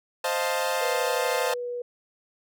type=chord; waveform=sawtooth; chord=F dominant seventh; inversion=second; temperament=equal; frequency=523.3 / 622.3 / 698.5 / 880 Hz; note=C5 / Eb5 / F5 / A5; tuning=0 / 0 / 0 / 0 cents; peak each=-24 / -27 / -28 / -27 dBFS; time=0.24-1.54 s; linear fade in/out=5 ms
type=tone with pitch glide; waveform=sine; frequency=490.7 to 486.2 Hz; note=B4 to B4; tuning=-11 to -27 cents; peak=-29 dBFS; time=0.81-1.82 s; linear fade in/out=5 ms; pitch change=-16 cents; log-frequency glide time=1.44-1.69 s
effects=none